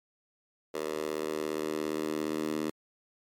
10% pulse tone with high-pass filter sweep, 77.3 Hz, D#2, 11 cents flat, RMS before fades -33 dBFS, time 0.74-2.7 s, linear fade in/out 5 ms, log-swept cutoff 450 to 280 Hz, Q 2.2, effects MP3 96 kbps

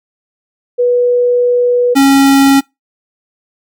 sine / square tone pair in turn, 488.9 / 274.4 Hz, B4 / C#4, -18 / -17 cents, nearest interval minor seventh, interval 999 cents, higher first, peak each -7 / -5 dBFS, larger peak second, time 0.78-1.95 / 1.95-2.61 s, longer first, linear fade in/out 20 ms, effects noise-tail reverb RT60 0.2 s tail -25 dB re dry + MP3 96 kbps

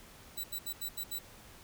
5% pulse tone bursts at uneven times, 3951 Hz, B7, in tune, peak -28 dBFS, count 6, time 0.37-0.44 / 0.52-0.59 / 0.66-0.73 / 0.81-0.89 / 0.97-1.04 / 1.11-1.19 s, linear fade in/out 10 ms, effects pink hiss -55 dBFS RMS until 1.63 s

